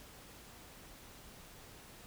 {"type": "silence", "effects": ["pink hiss -55 dBFS RMS until 2.06 s"]}